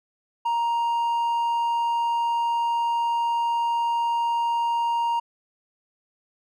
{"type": "tone with hard clipping", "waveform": "sine", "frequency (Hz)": 936, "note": "A#5", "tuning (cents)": 7, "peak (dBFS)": -22, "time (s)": [0.45, 5.2], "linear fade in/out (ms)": 10, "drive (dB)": 3, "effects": []}